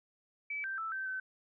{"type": "tone with pitch steps", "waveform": "sine", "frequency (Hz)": [2300, 1565, 1321, 1551, 1529], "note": ["D7", "G6", "E6", "G6", "G6"], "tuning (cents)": [-37, -3, 3, -19, -44], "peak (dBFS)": -35, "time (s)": [0.5, 1.2], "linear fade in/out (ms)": 5, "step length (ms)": 140, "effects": []}